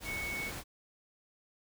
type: tone in noise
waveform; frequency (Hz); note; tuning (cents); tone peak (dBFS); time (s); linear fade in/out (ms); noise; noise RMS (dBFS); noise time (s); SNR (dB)
sine; 2217; C#7; 0; -36; 0.04-0.52; 50; pink; -42; 0-0.64; +3
effects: none